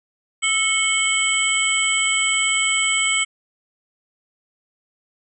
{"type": "tone cluster", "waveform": "sine", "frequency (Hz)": [1312, 2198, 3022, 3163, 7910], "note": ["E6", "C#7", "F#7", "G7", "B8"], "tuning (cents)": [-9, -15, 36, 15, 2], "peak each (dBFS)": [-29, -20, -27, -25, -22], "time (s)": [0.42, 3.25], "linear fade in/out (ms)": 20, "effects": []}